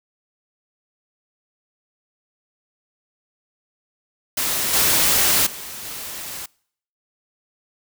white noise with level steps, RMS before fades -22 / -17 / -34 / -32 dBFS, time 4.37-6.46 s, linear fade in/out 5 ms, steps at 4.73 / 5.46 / 5.84 s, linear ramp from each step 10 ms, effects noise-tail reverb RT60 0.6 s tail -25 dB re dry

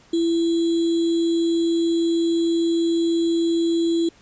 sine tone with sample-and-hold, 334.2 Hz, E4, 24 cents sharp, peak -17 dBFS, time 0.13-4.09 s, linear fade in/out 5 ms, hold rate 3675 Hz, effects pink hiss -53 dBFS RMS until 4.21 s + resampled to 16000 Hz

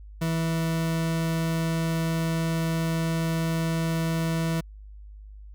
40% pulse tone, 163.5 Hz, E3, 14 cents flat, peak -23 dBFS, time 0.21-4.61 s, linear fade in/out 10 ms, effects added 51 Hz sine -41 dBFS peak until 5.54 s

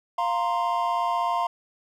triangle chord, F suspended fourth, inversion none, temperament just, 698.5 / 931.3 / 1047.7 Hz, F5 / Bb5 / C6, 0 / -2 / +2 cents, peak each -25 dBFS, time 0.18-1.47 s, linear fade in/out 5 ms, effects none

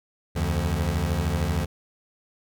25% pulse beating tone pair, 74.3 / 87.3 Hz, D2 / F2, +21 / 0 cents, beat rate 13 Hz, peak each -22 dBFS, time 0.35-1.66 s, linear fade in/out 20 ms, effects none

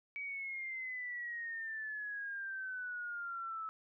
sine exponential sweep, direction down, 2281 to 1300 Hz, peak -39 dBFS, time 0.16-3.69 s, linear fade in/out 0 ms, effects none

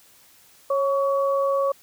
sine tone pair together, 550 / 1127 Hz, C#5 / C#6, -14 / +28 cents, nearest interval octave, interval 1242 cents, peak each -20 / -25 dBFS, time 0.7-1.72 s, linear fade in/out 5 ms, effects white hiss -54 dBFS RMS until 1.82 s

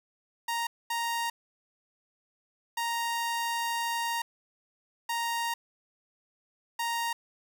sawtooth tone bursts at uneven times, 932.3 Hz, A#5, in tune, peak -25 dBFS, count 5, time 0.48-0.67 / 0.9-1.3 / 2.77-4.22 / 5.09-5.54 / 6.79-7.13 s, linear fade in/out 5 ms, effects 10-bit

